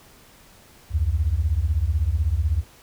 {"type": "beating tone pair", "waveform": "sine", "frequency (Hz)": [69.3, 85.3], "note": ["C#2", "F2"], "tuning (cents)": [0, -40], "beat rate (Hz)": 16, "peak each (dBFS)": -21, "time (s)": [0.9, 2.64], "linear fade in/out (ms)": 50, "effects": ["tanh soft clip ceiling -11 dBFS", "pink hiss -51 dBFS RMS until 2.82 s"]}